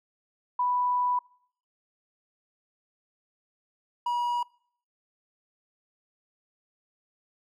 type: tone pair in turn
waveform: sine / triangle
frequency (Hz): 987.8 / 964.1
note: B5 / B5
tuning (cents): 0 / -42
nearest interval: unison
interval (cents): 42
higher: first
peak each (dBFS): -23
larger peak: neither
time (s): 0.59-1.19 / 4.06-4.43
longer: first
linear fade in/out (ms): 5
effects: noise-tail reverb RT60 0.6 s tail -24 dB re dry

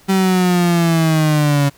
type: linear sweep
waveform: 35% pulse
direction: down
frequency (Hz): 193.1 to 140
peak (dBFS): -10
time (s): 0.08-1.7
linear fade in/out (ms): 20
effects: pink hiss -48 dBFS RMS until 1.77 s

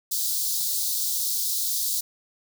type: high-pass noise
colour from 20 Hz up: white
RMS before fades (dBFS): -26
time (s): 0.11-2.01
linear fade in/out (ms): 10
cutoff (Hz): 3800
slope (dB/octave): 48
effects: none

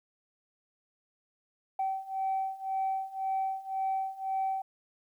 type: beating tone pair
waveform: sine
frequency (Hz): 768 / 769.9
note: G5 / G5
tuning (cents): -36 / -31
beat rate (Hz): 1.9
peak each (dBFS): -33 / -31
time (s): 1.79-4.62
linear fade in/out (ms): 5
effects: tanh soft clip ceiling -24 dBFS + 11-bit

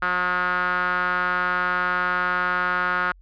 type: tone with band-pass filter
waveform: sawtooth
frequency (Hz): 180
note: F#3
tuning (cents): -47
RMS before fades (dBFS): -23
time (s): 0.02-3.12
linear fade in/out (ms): 5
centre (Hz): 1400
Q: 5.6
effects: added 45 Hz sine -47 dBFS peak until 3.21 s + resampled to 11025 Hz

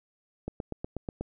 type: click train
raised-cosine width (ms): 2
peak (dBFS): -20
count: 7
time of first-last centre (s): 0.48-1.21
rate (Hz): 8.22
effects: none

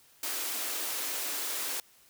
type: high-pass noise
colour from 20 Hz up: white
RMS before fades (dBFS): -34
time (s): 0.23-1.8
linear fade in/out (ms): 2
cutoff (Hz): 260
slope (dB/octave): 96
effects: white hiss -61 dBFS RMS until 2.09 s

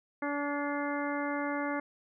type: harmonic tone with a mistuned harmonic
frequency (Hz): 287.5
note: D4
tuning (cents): -37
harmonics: 1 / 2 / 3 / 4 / 5 / 6 / 7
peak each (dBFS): -34 / -37 / -39 / -40 / -41 / -42 / -42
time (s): 0.22-1.8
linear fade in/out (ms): 5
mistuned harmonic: 7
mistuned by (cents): +61
effects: none

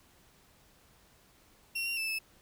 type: tone with pitch steps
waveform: 35% pulse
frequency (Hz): 2731 / 2759 / 2639 / 2613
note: F7 / F7 / E7 / E7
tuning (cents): -39 / -22 / +1 / -16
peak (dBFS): -30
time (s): 1.75-2.19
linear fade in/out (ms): 10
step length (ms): 110
effects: pink hiss -63 dBFS RMS until 2.41 s

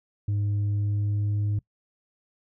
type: tone with pitch glide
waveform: sine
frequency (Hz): 102.5 to 103.51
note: G#2 to G#2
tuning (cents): -22 to -5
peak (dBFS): -20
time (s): 0.28-1.59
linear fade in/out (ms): 5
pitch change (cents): +17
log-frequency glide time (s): 0.7-1.45
effects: noise-tail reverb RT60 0.1 s tail -24 dB re dry + tanh soft clip ceiling -22 dBFS

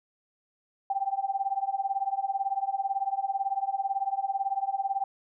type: tone with tremolo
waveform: sine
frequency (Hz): 784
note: G5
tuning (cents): 0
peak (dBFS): -22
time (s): 0.9-5.04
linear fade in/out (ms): 2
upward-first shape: triangle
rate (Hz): 18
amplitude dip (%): 100
effects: none

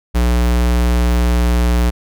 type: tone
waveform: square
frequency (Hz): 59.9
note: A#1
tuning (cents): +48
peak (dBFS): -12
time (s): 0.14-1.91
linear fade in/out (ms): 20
effects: none

